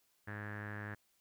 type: tone with low-pass filter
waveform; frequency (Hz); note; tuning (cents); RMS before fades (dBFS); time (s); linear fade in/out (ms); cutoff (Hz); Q
sawtooth; 104.3; G#2; +8; -44; 0.27-0.95; 10; 1700; 8.5
effects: white hiss -75 dBFS RMS until 1.2 s